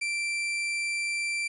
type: tone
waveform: 40% pulse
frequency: 2349 Hz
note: D7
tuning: in tune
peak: -27 dBFS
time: 0.01-1.48 s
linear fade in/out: 10 ms
effects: resampled to 24000 Hz + 11-bit